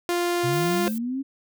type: tone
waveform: sawtooth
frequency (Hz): 349.2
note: F4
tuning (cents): 0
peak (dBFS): -18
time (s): 0.09-0.88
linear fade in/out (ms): 0
type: linear sweep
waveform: sine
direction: up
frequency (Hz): 123 to 277.1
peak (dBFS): -25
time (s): 0.43-1.23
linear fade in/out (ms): 20
type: noise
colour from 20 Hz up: violet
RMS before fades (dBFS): -38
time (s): 0.53-0.98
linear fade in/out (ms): 0
type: tone with exponential decay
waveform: square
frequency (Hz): 523.3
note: C5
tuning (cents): 0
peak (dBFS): -27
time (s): 0.87-0.96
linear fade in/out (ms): 0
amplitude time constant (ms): 19
effects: none